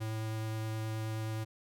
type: tone with vibrato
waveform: square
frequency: 110 Hz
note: A2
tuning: in tune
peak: -35 dBFS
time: 0-1.45 s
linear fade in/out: 20 ms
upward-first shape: triangle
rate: 9.5 Hz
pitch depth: 9 cents each way
effects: none